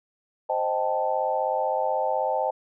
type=chord; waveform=sine; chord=A half-diminished seventh; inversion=first; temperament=equal; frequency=523.3 / 622.3 / 784 / 880 Hz; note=C5 / Eb5 / G5 / A5; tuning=0 / 0 / 0 / 0 cents; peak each=-28 dBFS; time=0.49-2.51 s; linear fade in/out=10 ms; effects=none